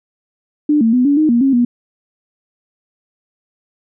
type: tone with pitch steps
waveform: sine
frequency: 297.8 / 226 / 249.8 / 285 / 309.2 / 236.7 / 270.9 / 241.4 Hz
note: D4 / A3 / B3 / C#4 / D#4 / A#3 / C#4 / B3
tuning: +24 / +47 / +20 / +48 / -11 / +27 / -40 / -39 cents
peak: -9 dBFS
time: 0.69-1.65 s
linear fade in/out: 5 ms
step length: 120 ms
effects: none